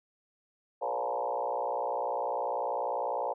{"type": "tone with frequency modulation", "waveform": "sine", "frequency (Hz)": 706, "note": "F5", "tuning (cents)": 19, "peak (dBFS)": -29, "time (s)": [0.81, 3.34], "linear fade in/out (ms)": 20, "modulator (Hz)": 60.1, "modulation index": 4, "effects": []}